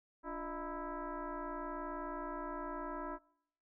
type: tone with frequency modulation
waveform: sine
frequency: 351.6 Hz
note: F4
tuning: 12 cents sharp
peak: -39 dBFS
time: 0.23-3.19 s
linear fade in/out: 50 ms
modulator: 322 Hz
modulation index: 3.3
effects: noise-tail reverb RT60 0.7 s tail -24 dB re dry